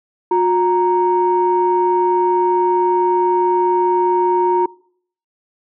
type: tone pair together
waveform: sine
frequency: 359.5 / 932.3 Hz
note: F#4 / A#5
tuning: -50 / 0 cents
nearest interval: octave + major third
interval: 1650 cents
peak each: -14 dBFS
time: 0.31-4.66 s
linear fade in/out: 5 ms
effects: noise-tail reverb RT60 0.6 s tail -24 dB re dry + tanh soft clip ceiling -5 dBFS